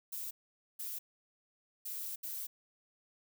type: noise bursts at uneven times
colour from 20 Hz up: violet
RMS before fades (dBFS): -41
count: 4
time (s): 0.12-0.31 / 0.79-0.99 / 1.85-2.16 / 2.23-2.47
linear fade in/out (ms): 10
effects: none